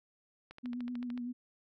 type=click train; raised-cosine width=0.3 ms; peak=-33 dBFS; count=10; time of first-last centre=0.51-1.177 s; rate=13.5 Hz
type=tone with vibrato; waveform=sine; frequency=244 Hz; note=B3; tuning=21 cents flat; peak=-36 dBFS; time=0.63-1.33 s; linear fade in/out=20 ms; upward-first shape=sine; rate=7.9 Hz; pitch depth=32 cents each way
effects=none